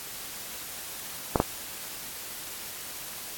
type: clicks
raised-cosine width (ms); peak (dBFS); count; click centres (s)
1; -6; 2; 1.358 / 1.401
effects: white hiss -39 dBFS RMS until 3.37 s + AAC 64 kbps